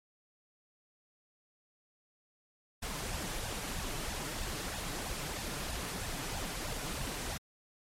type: noise with flanger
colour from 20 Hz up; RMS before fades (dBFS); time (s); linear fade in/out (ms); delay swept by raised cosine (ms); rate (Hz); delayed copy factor
pink; -38; 2.82-7.38; 10; 1.1 to 7; 3.1; +0.7
effects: low-pass 12000 Hz 12 dB/octave + MP3 64 kbps